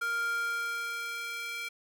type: tone with high-pass filter sweep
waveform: square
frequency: 466.2 Hz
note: A#4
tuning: in tune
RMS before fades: -34 dBFS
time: 0.01-1.69 s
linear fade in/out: 10 ms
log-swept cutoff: 1300 to 2000 Hz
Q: 4.3
effects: none